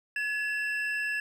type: tone pair together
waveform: triangle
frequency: 1700 / 2689 Hz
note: G#6 / E7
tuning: +40 / +34 cents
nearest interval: minor sixth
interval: 794 cents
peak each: -28 / -32 dBFS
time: 0.16-1.2 s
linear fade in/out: 2 ms
effects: none